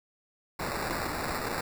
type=noise with sample-and-hold; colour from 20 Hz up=blue; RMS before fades=-33 dBFS; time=0.59-1.61 s; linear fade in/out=5 ms; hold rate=3150 Hz; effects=none